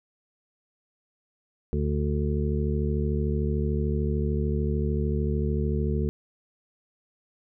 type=harmonic tone; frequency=73.42 Hz; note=D2; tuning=in tune; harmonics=1 / 2 / 3 / 5 / 6; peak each=-26 / -29 / -31 / -33 / -34 dBFS; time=1.73-6.09 s; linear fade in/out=0 ms; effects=none